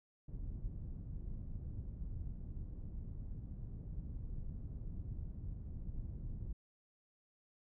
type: low-pass noise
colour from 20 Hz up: pink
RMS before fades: -44 dBFS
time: 0.28-6.53 s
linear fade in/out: 5 ms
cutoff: 130 Hz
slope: 12 dB/octave
effects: none